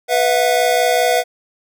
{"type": "chord", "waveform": "square", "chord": "B suspended fourth", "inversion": "none", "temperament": "equal with one note detuned", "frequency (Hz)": [493.9, 659.3, 724.3], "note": ["B4", "E5", "F#5"], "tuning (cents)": [0, 0, -37], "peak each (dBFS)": -18, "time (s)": [0.08, 1.24], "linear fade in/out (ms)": 50, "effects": []}